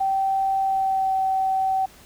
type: tone with pitch glide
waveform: sine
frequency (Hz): 775 to 765.2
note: G5 to G5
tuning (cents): -20 to -42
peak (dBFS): -19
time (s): 0-1.86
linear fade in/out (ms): 10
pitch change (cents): -22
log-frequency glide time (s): 0.61-1.15
effects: pink hiss -49 dBFS RMS until 2.05 s